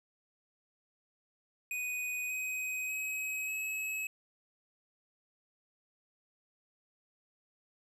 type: tone with pitch steps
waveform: square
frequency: 2489 / 2516 / 2544 / 2572 Hz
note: D#7 / D#7 / D#7 / E7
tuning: 0 / +19 / +38 / -43 cents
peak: -35 dBFS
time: 1.71-4.07 s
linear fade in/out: 2 ms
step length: 590 ms
effects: none